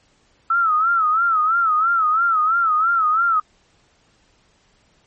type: tone with vibrato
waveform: sine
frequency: 1310 Hz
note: E6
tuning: 11 cents flat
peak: -14 dBFS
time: 0.5-3.4 s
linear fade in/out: 5 ms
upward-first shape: sine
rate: 3 Hz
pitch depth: 110 cents each way
effects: pink hiss -59 dBFS RMS until 5.06 s + MP3 32 kbps